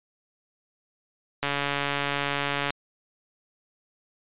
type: click train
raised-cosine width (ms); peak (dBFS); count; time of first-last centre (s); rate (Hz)
0.3; -10; 182; 1.43-2.705; 142
effects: resampled to 8000 Hz